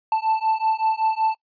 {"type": "beating tone pair", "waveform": "triangle", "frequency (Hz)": [879, 884.3], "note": ["A5", "A5"], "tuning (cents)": [-2, 8], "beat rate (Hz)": 5.3, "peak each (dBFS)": -20, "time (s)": [0.12, 1.35], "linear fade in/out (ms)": 2, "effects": ["noise-tail reverb RT60 0.1 s tail -22 dB re dry", "resampled to 11025 Hz"]}